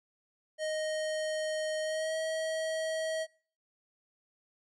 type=tone with pitch glide; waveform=square; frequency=622.3 to 638.3 Hz; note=D#5 to D#5; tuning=0 to +44 cents; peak=-32 dBFS; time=0.58-3.27 s; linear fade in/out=50 ms; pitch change=+44 cents; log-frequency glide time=1.82-2.16 s; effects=noise-tail reverb RT60 0.5 s tail -26 dB re dry + resampled to 24000 Hz